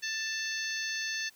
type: harmonic tone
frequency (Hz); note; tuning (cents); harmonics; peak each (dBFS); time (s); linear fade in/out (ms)
884; A5; +8; 2 / 3 / 4 / 5 / 6 / 7; -35 / -40 / -43 / -39 / -44 / -40; 0.02-1.3; 20
effects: white hiss -61 dBFS RMS until 1.35 s